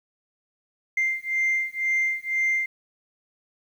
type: beating tone pair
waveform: sine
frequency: 2093 / 2095 Hz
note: C7 / C7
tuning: 0 / +2 cents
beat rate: 2 Hz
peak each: -24 dBFS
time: 0.97-2.66 s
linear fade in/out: 5 ms
effects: tanh soft clip ceiling -17 dBFS + 9-bit